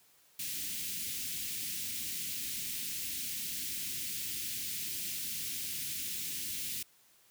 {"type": "band-stop noise", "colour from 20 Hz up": "white", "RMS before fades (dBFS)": -38, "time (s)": [0.39, 6.83], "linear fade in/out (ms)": 5, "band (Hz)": [300, 2200], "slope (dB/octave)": 24, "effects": ["white hiss -65 dBFS RMS until 7.3 s", "high-pass 60 Hz 12 dB/octave"]}